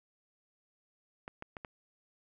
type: clicks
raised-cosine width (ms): 0.5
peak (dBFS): -27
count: 4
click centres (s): 1.279 / 1.424 / 1.568 / 1.648
effects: none